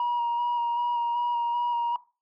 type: tone with vibrato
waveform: sine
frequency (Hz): 953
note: A#5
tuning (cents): +38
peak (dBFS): -21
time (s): 0-1.96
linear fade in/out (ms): 2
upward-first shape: square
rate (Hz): 2.6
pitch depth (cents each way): 14
effects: noise-tail reverb RT60 0.3 s tail -18 dB re dry + tanh soft clip ceiling -22 dBFS